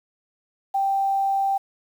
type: tone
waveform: sine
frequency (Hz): 784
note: G5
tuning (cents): 0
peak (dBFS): -19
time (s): 0.74-1.58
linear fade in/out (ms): 10
effects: 8-bit